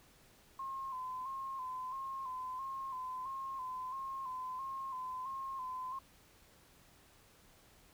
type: tone with vibrato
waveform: sine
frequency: 1046.5 Hz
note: C6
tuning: in tune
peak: -39 dBFS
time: 0.59-5.99 s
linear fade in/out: 5 ms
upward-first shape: square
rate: 1.5 Hz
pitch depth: 43 cents each way
effects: pink hiss -64 dBFS RMS until 7.93 s